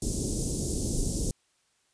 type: band-stop noise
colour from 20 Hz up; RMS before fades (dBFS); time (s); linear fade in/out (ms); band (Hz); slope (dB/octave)
pink; -29; 0.02-1.31; 2; 430 to 6000; 24
effects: white hiss -70 dBFS RMS until 1.93 s + resampled to 22050 Hz